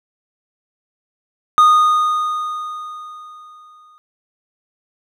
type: tone with exponential decay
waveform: triangle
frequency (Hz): 1233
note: D#6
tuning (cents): -16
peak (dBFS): -4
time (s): 1.58-3.98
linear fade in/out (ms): 0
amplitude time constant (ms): 520
effects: none